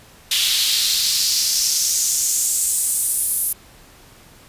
pink noise with high-pass filter sweep, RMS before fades -19 dBFS, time 0.31-3.53 s, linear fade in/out 5 ms, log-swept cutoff 3300 to 11000 Hz, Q 2.8, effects pink hiss -47 dBFS RMS until 4.48 s + resampled to 32000 Hz

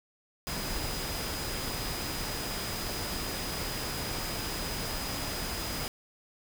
sine tone in noise, 4966 Hz, D#8, 4 cents flat, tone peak -41 dBFS, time 0.47-5.88 s, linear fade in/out 0 ms, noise pink, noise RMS -35 dBFS, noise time 0.47-5.88 s, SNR -9 dB, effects none

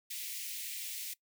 white high-pass noise, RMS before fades -41 dBFS, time 0.1-1.14 s, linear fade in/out 10 ms, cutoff 2000 Hz, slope 48 dB/octave, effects noise-tail reverb RT60 0.1 s tail -21 dB re dry

